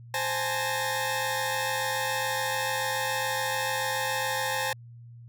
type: tone cluster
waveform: sawtooth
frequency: 524 / 827 / 874 / 1841 Hz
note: C5 / G#5 / A5 / A#6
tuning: +2 / -8 / -12 / -22 cents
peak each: -29 dBFS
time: 0.14-4.73 s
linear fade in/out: 2 ms
effects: added 118 Hz sine -44 dBFS peak until 5.28 s